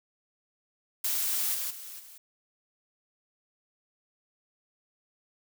blue noise with level steps, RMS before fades -29 / -33 / -43 / -50 dBFS, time 1.04-2.18 s, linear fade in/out 5 ms, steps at 1.54 / 1.7 / 1.99 s, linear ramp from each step 10 ms, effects none

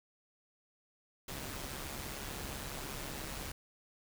pink noise with amplitude modulation, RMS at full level -40 dBFS, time 1.28-3.52 s, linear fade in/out 5 ms, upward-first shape sine, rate 138 Hz, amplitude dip 55%, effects none

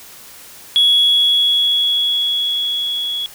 sine tone with level ramp, 3356 Hz, G#7, 17 cents sharp, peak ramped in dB -7 to -19 dBFS, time 0.76-3.26 s, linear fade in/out 0 ms, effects tanh soft clip ceiling -6 dBFS + white hiss -39 dBFS RMS until 3.34 s

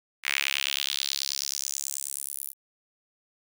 sawtooth tone with high-pass filter sweep, 69.3 Hz, C#2, in tune, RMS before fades -31 dBFS, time 0.23-2.54 s, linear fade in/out 50 ms, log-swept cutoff 2100 to 12000 Hz, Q 2.8, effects none

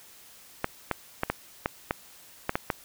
clicks, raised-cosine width 0.5 ms, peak -10 dBFS, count 9, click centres 0.644 / 0.913 / 1.234 / 1.3 / 1.659 / 1.909 / 2.494 / 2.555 / 2.702 s, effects white hiss -52 dBFS RMS until 2.84 s

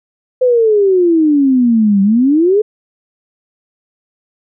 sine exponential two-way sweep, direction down then up, 516 to 192.8 to 438.4 Hz, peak -7 dBFS, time 0.41-2.62 s, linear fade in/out 10 ms, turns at 2.02 s, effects none

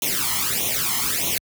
white noise with flanger, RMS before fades -23 dBFS, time 0.02-1.38 s, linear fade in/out 2 ms, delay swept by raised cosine 0.31 to 0.98 ms, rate 1.6 Hz, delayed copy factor +0.85, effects high-pass 60 Hz 12 dB/octave

